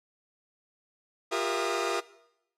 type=tone cluster; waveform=sawtooth; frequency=352.7 / 400.7 / 473 / 662 / 1227 Hz; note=F4 / G4 / A#4 / E5 / D#6; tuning=+17 / +38 / +25 / +7 / -25 cents; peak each=-30 dBFS; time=1.31-2.01 s; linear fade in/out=20 ms; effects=noise-tail reverb RT60 0.8 s tail -19 dB re dry + low-pass 8000 Hz 12 dB/octave